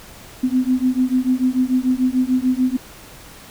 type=beating tone pair; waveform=sine; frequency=252 / 258.8 Hz; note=B3 / C4; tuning=+35 / -19 cents; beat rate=6.8 Hz; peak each=-18 dBFS; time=0.43-2.77 s; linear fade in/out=10 ms; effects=pink hiss -41 dBFS RMS until 3.5 s